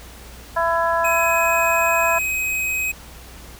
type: harmonic tone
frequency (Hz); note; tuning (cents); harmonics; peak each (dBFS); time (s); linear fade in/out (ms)
334.1; E4; +23; 2 / 3 / 4 / 5; -21 / -20 / -26 / -25; 0.56-2.19; 10
type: tone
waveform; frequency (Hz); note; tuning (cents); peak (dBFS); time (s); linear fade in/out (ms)
square; 2529; D#7; +28; -21; 1.04-2.92; 10
effects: added 60 Hz sine -41 dBFS peak until 3.59 s + pink hiss -42 dBFS RMS until 3.59 s